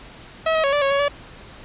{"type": "tone with pitch steps", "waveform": "sawtooth", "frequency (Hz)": [644, 636, 555, 582, 551, 559, 573], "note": ["E5", "D#5", "C#5", "D5", "C#5", "C#5", "D5"], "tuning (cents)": [-41, 38, 2, -16, -11, 14, -43], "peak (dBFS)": -13, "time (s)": [0.46, 1.083], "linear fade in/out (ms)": 5, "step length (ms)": 89, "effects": ["pink hiss -42 dBFS RMS until 1.64 s", "resampled to 8000 Hz"]}